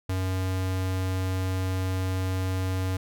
square tone, 93.5 Hz, F#2, 19 cents sharp, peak -26 dBFS, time 0.09-2.97 s, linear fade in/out 5 ms, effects none

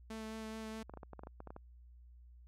sawtooth tone with vibrato, 220.3 Hz, A3, 2 cents sharp, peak -39 dBFS, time 0.1-0.83 s, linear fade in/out 5 ms, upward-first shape sine, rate 4.7 Hz, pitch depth 12 cents each way
clicks, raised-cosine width 1 ms, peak -34 dBFS, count 12, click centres 0.896 / 0.938 / 0.973 / 1.032 / 1.133 / 1.193 / 1.235 / 1.271 / 1.404 / 1.473 / 1.505 / 1.564 s
effects added 60 Hz sine -55 dBFS peak until 2.47 s + low-pass 11000 Hz 12 dB/octave

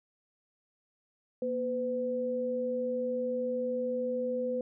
sine tone pair together, 238.3 / 505 Hz, A#3 / B4, +38 / +39 cents, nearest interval octave + minor second, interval 1301 cents, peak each -36 / -30 dBFS, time 1.42-4.61 s, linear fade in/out 2 ms, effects none

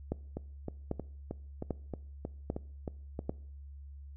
two click trains, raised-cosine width 2 ms, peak -19 / -23 dBFS, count 5 / 10, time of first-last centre 0.12-3.295 / 0.37-3.191 s, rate 1.26 / 3.19 Hz, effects noise-tail reverb RT60 0.6 s tail -22 dB re dry + added 70 Hz sine -45 dBFS peak until 4.16 s

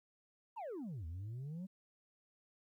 sine exponential two-way sweep, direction down then up, 993 to 77.8 to 195.6 Hz, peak -39 dBFS, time 0.56-1.67 s, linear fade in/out 20 ms, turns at 1.06 s, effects tanh soft clip ceiling -41 dBFS + 13-bit

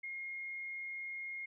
sine tone, 2142 Hz, C7, 40 cents sharp, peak -40 dBFS, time 0.03-1.46 s, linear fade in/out 10 ms, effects none

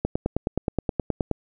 click train, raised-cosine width 2 ms, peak -9 dBFS, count 13, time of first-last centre 0.05-1.313 s, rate 9.5 Hz, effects none

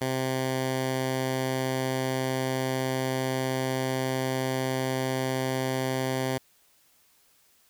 10% pulse tone, 130.81 Hz, C3, in tune, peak -18 dBFS, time 0.01-6.38 s, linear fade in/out 5 ms, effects white hiss -63 dBFS RMS until 7.69 s

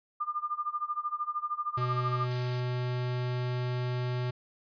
sine tone with tremolo, 1204 Hz, D6, 43 cents sharp, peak -27 dBFS, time 0.2-2.27 s, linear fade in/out 10 ms, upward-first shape sine, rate 13 Hz, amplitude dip 90%
square tone, 124.3 Hz, B2, 12 cents sharp, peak -30 dBFS, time 1.77-4.31 s, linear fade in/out 10 ms
blue noise, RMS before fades -39 dBFS, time 2.31-2.6 s, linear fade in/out 0 ms
effects resampled to 11025 Hz

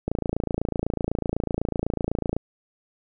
click train, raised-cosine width 2 ms, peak -11 dBFS, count 65, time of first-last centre 0.08-2.366 s, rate 28 Hz, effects none

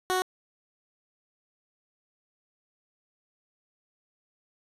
15% pulse tone, 370 Hz, F#4, in tune, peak -18 dBFS, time 0.1-0.22 s, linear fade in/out 0 ms, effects resampled to 32000 Hz

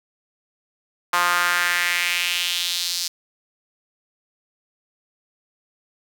sawtooth tone with high-pass filter sweep, 175.8 Hz, F3, 12 cents sharp, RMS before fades -22 dBFS, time 1.13-3.08 s, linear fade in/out 5 ms, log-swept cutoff 1100 to 4900 Hz, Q 2.7, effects none

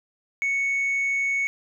sine tone with tanh clipping, 2217 Hz, C#7, in tune, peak -22 dBFS, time 0.42-1.47 s, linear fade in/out 0 ms, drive 1 dB, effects none

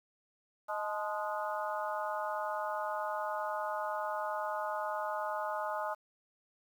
harmonic tone with a mistuned harmonic, 207.7 Hz, G#3, in tune, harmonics 3 / 4 / 5 / 6 / 7, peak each -38 / -38 / -42 / -40 / -44 dBFS, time 0.68-5.95 s, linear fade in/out 20 ms, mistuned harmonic 4, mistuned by +61 cents, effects 10-bit

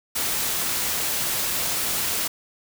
white noise, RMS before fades -25 dBFS, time 0.15-2.28 s, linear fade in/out 10 ms, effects none

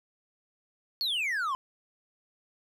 triangle exponential sweep, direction down, 4506 to 1003 Hz, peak -26 dBFS, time 1.01-1.55 s, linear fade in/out 0 ms, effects none

